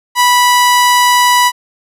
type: tone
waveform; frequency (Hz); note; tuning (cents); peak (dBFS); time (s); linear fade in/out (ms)
sawtooth; 983; B5; -8; -3; 0.15-1.52; 50
effects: resampled to 32000 Hz